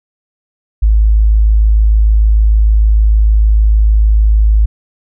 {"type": "tone", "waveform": "sine", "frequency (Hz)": 53.3, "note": "G#1", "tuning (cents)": 46, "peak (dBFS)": -5, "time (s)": [0.82, 4.66], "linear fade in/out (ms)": 10, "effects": []}